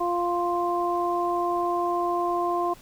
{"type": "harmonic tone", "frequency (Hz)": 349.2, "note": "F4", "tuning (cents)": 0, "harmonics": [1, 2, 3], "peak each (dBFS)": [-27, -27, -27], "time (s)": [0, 2.74], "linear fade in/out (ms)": 10, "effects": ["pink hiss -51 dBFS RMS until 2.81 s"]}